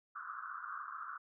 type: band-pass noise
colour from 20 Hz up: pink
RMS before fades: -45 dBFS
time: 0.15-1.18 s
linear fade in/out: 10 ms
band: 1100 to 1500 Hz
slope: 96 dB/octave
effects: none